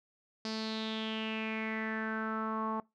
sawtooth tone with low-pass filter sweep, 220 Hz, A3, in tune, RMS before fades -36 dBFS, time 0.45-2.8 s, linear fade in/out 2 ms, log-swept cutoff 4900 to 1000 Hz, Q 6, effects noise-tail reverb RT60 0.2 s tail -22 dB re dry

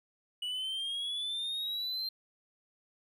triangle exponential sweep, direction up, 2929 to 4172 Hz, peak -32 dBFS, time 0.42-2.09 s, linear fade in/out 5 ms, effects none

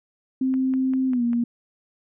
sine tone with pitch glide, 261.6 to 237.1 Hz, C4 to A#3, 0 to +30 cents, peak -19 dBFS, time 0.41-1.44 s, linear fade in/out 5 ms, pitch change -170 cents, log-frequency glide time 1.08-1.23 s
click train, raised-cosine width 0.5 ms, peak -27 dBFS, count 5, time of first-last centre 0.54-1.332 s, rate 5.05 Hz
effects none

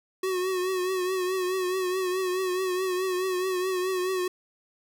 square tone with vibrato, 370 Hz, F#4, in tune, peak -26 dBFS, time 0.23-4.28 s, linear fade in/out 5 ms, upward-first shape triangle, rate 4.7 Hz, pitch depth 57 cents each way, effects none

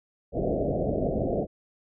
white low-pass noise, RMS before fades -27 dBFS, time 0.32-1.47 s, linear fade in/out 50 ms, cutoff 690 Hz, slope 96 dB/octave, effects none

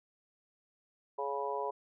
harmonic tone, 140 Hz, C#3, 18 cents sharp, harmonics 3 / 4 / 5 / 6 / 7, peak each -38 / -40 / -42 / -43 / -37 dBFS, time 1.18-1.71 s, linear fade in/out 10 ms, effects none

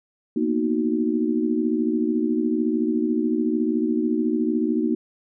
sine chord, B major seventh, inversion third, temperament equal, 233.1 / 246.9 / 311.1 / 370 Hz, A#3 / B3 / D#4 / F#4, 0 / 0 / 0 / 0 cents, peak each -24 / -28 / -23 / -27 dBFS, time 0.36-4.95 s, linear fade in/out 5 ms, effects none

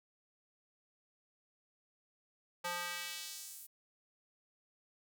square tone with high-pass filter sweep, 175.3 Hz, F3, 7 cents sharp, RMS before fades -43 dBFS, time 2.64-3.67 s, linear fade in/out 10 ms, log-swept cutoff 780 to 12000 Hz, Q 1, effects none

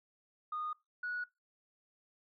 sine tone pair in turn, 1230 / 1462.7 Hz, D#6 / F#6, -20 / -20 cents, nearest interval minor third, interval 300 cents, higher second, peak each -35 / -35 dBFS, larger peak neither, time 0.52-0.73 / 1.03-1.24 s, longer neither, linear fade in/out 5 ms, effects noise-tail reverb RT60 0.2 s tail -20 dB re dry + tanh soft clip ceiling -31 dBFS

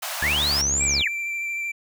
pink high-pass noise, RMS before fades -30 dBFS, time 0.02-0.62 s, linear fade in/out 10 ms, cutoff 590 Hz, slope 96 dB/octave
sawtooth tone with pitch glide, 74.3 to 70.41 Hz, D2 to C#2, +21 to +28 cents, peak -25 dBFS, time 0.22-1.02 s, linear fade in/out 0 ms, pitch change -93 cents, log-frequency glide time 0.35-0.59 s
sine linear two-way sweep, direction up then down, 1600 to 7910 to 1600 Hz, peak -20 dBFS, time 0.22-1.08 s, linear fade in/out 5 ms, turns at 0.85 s
triangle tone with vibrato, 2349 Hz, D7, in tune, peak -24 dBFS, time 0.8-1.72 s, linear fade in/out 10 ms, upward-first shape sine, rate 13 Hz, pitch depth 13 cents each way
effects none

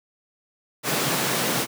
pink high-pass noise, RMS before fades -24 dBFS, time 0.83-1.67 s, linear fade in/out 50 ms, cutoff 130 Hz, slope 48 dB/octave, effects none

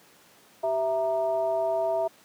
sine tone with frequency modulation, 659.3 Hz, E5, in tune, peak -23 dBFS, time 0.63-2.08 s, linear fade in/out 10 ms, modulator 272 Hz, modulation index 0.65, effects pink hiss -56 dBFS RMS until 2.24 s + high-pass 200 Hz 12 dB/octave

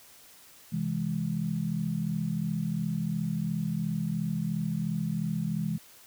sine chord, C augmented, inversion none, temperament equal, 130.81 / 164.81 / 207.7 Hz, C3 / E3 / G#3, 0 / 0 / 0 cents, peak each -36 / -30 / -32 dBFS, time 0.72-5.78 s, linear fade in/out 10 ms, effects white hiss -54 dBFS RMS until 6.06 s

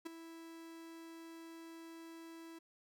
45% pulse tone with ADSR envelope, 329.2 Hz, E4, 2 cents flat, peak -39 dBFS, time 0.05-2.59 s, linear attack 15 ms, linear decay 10 ms, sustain -11 dB, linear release 9 ms, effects none

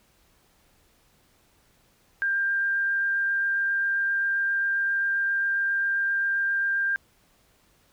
sine tone with vibrato, 1593 Hz, G6, 27 cents sharp, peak -22 dBFS, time 2.22-6.96 s, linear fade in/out 0 ms, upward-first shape triangle, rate 7.5 Hz, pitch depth 8 cents each way, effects pink hiss -63 dBFS RMS until 7.92 s

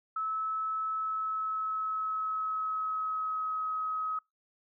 sine tone with pitch glide, 1300 to 1271.8 Hz, E6 to D#6, -24 to +38 cents, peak -30 dBFS, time 0.16-4.19 s, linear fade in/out 5 ms, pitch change -38 cents, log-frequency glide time 0.94-3.73 s, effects noise-tail reverb RT60 0.2 s tail -26 dB re dry

